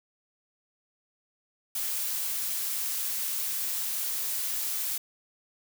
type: noise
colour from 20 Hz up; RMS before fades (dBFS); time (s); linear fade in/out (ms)
blue; -31; 1.75-4.98; 5
effects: none